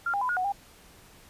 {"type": "tone with pitch steps", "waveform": "sine", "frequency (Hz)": [1390, 805, 1004, 1442, 738, 800], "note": ["F6", "G5", "B5", "F#6", "F#5", "G5"], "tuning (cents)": [-9, 46, 28, -45, -5, 35], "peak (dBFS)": -25, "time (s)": [0.06, 0.522], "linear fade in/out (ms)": 5, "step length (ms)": 77, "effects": ["pink hiss -54 dBFS RMS until 1.29 s", "resampled to 32000 Hz"]}